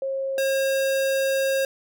sine / square tone pair in turn, 539 / 539 Hz, C#5 / C#5, -49 / -49 cents, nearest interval unison, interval 0 cents, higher neither, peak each -24 / -21 dBFS, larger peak second, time 0.02-0.38 / 0.38-1.65 s, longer second, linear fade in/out 2 ms, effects none

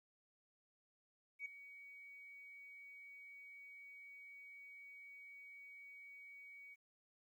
sine tone with ADSR envelope, 2252 Hz, C#7, 27 cents sharp, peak -40 dBFS, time 1.39-6.76 s, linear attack 65 ms, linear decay 7 ms, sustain -14 dB, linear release 30 ms, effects tanh soft clip ceiling -36 dBFS + 13-bit

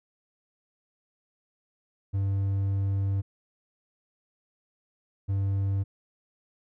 triangle tone pair in turn, 98.1 / 98.1 Hz, G2 / G2, +2 / +2 cents, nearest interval unison, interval 0 cents, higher neither, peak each -22 dBFS, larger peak neither, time 2.13-3.22 / 5.28-5.84 s, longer first, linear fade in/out 20 ms, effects none

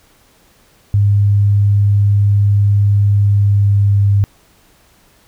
sine tone with pitch glide, 101.6 to 100.49 Hz, G#2 to G2, -38 to +43 cents, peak -8 dBFS, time 0.94-4.24 s, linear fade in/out 0 ms, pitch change -19 cents, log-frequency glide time 3.16-4.09 s, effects pink hiss -51 dBFS RMS until 5.27 s

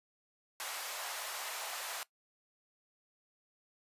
pink high-pass noise, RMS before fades -41 dBFS, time 0.6-2.03 s, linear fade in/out 0 ms, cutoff 660 Hz, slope 24 dB/octave, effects noise-tail reverb RT60 0.1 s tail -19 dB re dry + resampled to 32000 Hz

